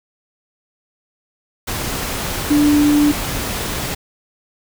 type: tone in noise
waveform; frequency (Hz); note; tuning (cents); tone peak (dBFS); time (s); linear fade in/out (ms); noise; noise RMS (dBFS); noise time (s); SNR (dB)
sine; 294.1; D4; +3; -10; 2.5-3.12; 10; pink; -23; 1.67-3.95; +10
effects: none